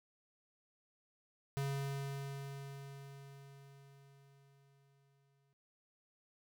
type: tone with exponential decay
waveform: square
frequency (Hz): 138.59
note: C#3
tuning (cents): 0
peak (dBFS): -35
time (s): 1.57-5.53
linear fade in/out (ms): 0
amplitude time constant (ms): 860
effects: noise-tail reverb RT60 0.4 s tail -25 dB re dry